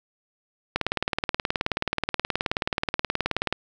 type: click train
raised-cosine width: 0.3 ms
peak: -7 dBFS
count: 53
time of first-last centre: 0.76-3.526 s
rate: 18.8 Hz
effects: none